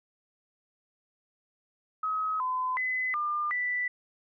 sine tone with pitch steps, 1273 / 1018 / 2020 / 1201 / 1977 Hz, D#6 / C6 / B6 / D6 / B6, +39 / -48 / +39 / +38 / +1 cents, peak -27 dBFS, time 2.03-3.88 s, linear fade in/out 5 ms, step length 370 ms, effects none

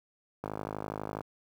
click train, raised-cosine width 1 ms, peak -21 dBFS, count 41, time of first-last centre 0.44-1.208 s, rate 52.1 Hz, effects high-pass 80 Hz 12 dB/octave + 9-bit

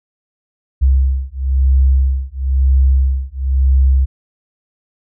sine beating tone pair, 65.9 / 66.9 Hz, C2 / C2, +13 / +39 cents, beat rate 1 Hz, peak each -13 / -13 dBFS, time 0.81-4.06 s, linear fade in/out 20 ms, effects none

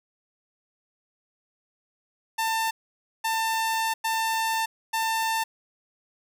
sawtooth tone bursts at uneven times, 895 Hz, A5, 29 cents sharp, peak -20 dBFS, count 4, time 2.38-2.71 / 3.24-3.94 / 4.04-4.66 / 4.93-5.44 s, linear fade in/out 10 ms, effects none

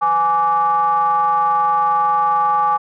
triangle ring-modulated tone, 164.81 Hz, E3, in tune, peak -8 dBFS, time 0.01-2.78 s, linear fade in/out 20 ms, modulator 1000 Hz, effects none

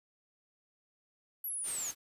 sine linear sweep, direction down, 11840 to 6272 Hz, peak -35 dBFS, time 1.44-1.91 s, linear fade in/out 5 ms
white noise, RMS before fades -43 dBFS, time 1.63-1.95 s, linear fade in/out 50 ms
effects resampled to 32000 Hz

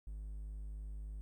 triangle tone, 51.7 Hz, G#1, 7 cents flat, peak -40 dBFS, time 0.07-1.21 s, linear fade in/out 0 ms, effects 13-bit

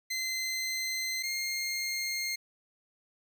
20% pulse tone pair in turn, 2063 / 2123 Hz, C7 / C7, -25 / +25 cents, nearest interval unison, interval 50 cents, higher second, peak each -26 dBFS, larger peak neither, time 0.1-1.23 / 1.23-2.36 s, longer neither, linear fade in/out 10 ms, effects none

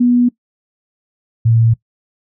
sine tone pair in turn, 243.8 / 114.46 Hz, B3 / A#2, -22 / -31 cents, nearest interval octave + minor second, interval 1309 cents, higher first, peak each -8 dBFS, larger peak neither, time 0-0.29 / 1.45-1.74 s, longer neither, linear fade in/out 10 ms, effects noise-tail reverb RT60 0.1 s tail -20 dB re dry

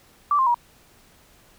sine tone with pitch steps, 1163 / 1054.2 / 955.6 Hz, D6 / C6 / A#5, -17 / +13 / +43 cents, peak -16 dBFS, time 0.31-0.544 s, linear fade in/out 2 ms, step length 78 ms, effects pink hiss -55 dBFS RMS until 1.58 s

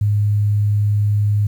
sine tone, 103.7 Hz, G#2, 2 cents flat, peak -13 dBFS, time 0.01-1.47 s, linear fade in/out 5 ms, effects 8-bit

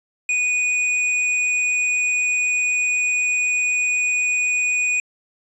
sine tone with tanh clipping, 2473 Hz, D#7, 11 cents flat, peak -19 dBFS, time 0.29-5 s, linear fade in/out 2 ms, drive 15 dB, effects resampled to 24000 Hz

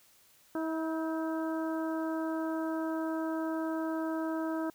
harmonic tone with a mistuned harmonic, 321.5 Hz, E4, 43 cents flat, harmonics 1 / 2 / 3 / 4 / 5, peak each -32 / -38 / -42 / -44 / -46 dBFS, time 0.55-4.7 s, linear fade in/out 2 ms, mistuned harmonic 5, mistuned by -41 cents, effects white hiss -63 dBFS RMS until 4.74 s

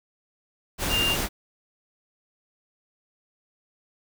sine tone in noise, 2799 Hz, F7, 3 cents sharp, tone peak -22 dBFS, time 0.89-1.17 s, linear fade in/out 50 ms, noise pink, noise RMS -27 dBFS, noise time 0.78-1.29 s, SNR +2 dB, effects none

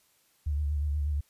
sine tone with vibrato, 73.42 Hz, D2, in tune, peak -26 dBFS, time 0.46-1.21 s, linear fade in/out 10 ms, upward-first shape sine, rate 8.3 Hz, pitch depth 55 cents each way, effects white hiss -67 dBFS RMS until 1.29 s + resampled to 32000 Hz

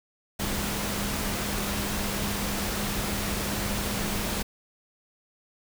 sine tone in noise, 203.1 Hz, G#3, 38 cents flat, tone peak -34 dBFS, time 0.39-4.43 s, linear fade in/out 10 ms, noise pink, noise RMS -30 dBFS, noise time 0.39-4.43 s, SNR -7 dB, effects none

